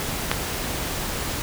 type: click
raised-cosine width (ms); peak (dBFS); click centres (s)
0.3; -3; 0.315
effects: pink hiss -28 dBFS RMS until 1.42 s